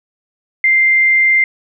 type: tone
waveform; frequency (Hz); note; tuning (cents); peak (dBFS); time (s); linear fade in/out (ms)
sine; 2093; C7; 0; -8; 0.64-1.44; 2
effects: none